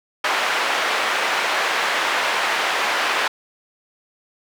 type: band-pass noise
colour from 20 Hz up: white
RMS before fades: -21 dBFS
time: 0.24-3.28 s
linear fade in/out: 5 ms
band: 590 to 2100 Hz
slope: 12 dB/octave
effects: none